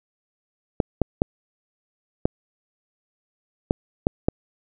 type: clicks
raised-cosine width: 2 ms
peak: -4 dBFS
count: 7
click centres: 0.802 / 1.017 / 1.219 / 2.255 / 3.709 / 4.069 / 4.285 s
effects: none